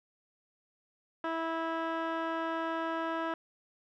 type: tone with low-pass filter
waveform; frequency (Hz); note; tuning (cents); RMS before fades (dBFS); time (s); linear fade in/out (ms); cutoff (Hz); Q
15% pulse; 327.2; E4; -13; -34; 1.24-3.34; 2; 1900; 1.8
effects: none